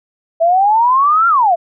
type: exponential two-way sweep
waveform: sine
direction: up then down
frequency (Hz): 649 to 1396.9 to 649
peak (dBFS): -8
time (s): 0.4-1.56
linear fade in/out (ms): 20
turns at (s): 1.28
effects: none